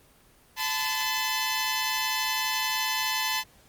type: tone pair together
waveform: 10% pulse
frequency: 872.5 / 1016 Hz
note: A5 / B5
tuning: -15 / +49 cents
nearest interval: minor third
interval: 264 cents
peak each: -20 dBFS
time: 0.56-3.44 s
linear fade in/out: 50 ms
effects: pink hiss -58 dBFS RMS until 3.68 s + Opus 24 kbps